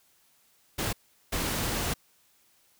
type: noise bursts at uneven times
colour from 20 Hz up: pink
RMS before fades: -30 dBFS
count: 2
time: 0.78-0.93 / 1.32-1.94 s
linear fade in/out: 10 ms
effects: white hiss -65 dBFS RMS until 2.79 s